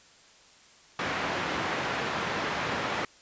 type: band-pass noise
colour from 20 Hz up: white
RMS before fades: -31 dBFS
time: 0.99-3.05 s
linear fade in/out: 2 ms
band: 100 to 1800 Hz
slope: 12 dB/octave
effects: white hiss -56 dBFS RMS until 3.21 s + resampled to 16000 Hz